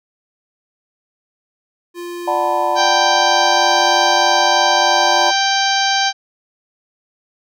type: tone with tremolo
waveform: square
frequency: 348.6 Hz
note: F4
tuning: 3 cents flat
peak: -25 dBFS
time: 1.94-5.33 s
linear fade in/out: 50 ms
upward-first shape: triangle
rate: 0.64 Hz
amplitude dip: 40%
type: chord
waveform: sine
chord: B minor seventh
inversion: first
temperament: just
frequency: 592.7 / 740.8 / 889 / 987.8 Hz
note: D5 / F#5 / A5 / B5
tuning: +16 / +2 / +18 / 0 cents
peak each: -20 dBFS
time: 2.27-5.31 s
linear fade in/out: 10 ms
type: harmonic tone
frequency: 784 Hz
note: G5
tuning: in tune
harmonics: 1 / 2 / 3 / 4 / 5 / 6 / 7 / 8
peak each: -17 / -20 / -26 / -22 / -23 / -23 / -26 / -26 dBFS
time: 2.75-6.13 s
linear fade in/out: 50 ms
effects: none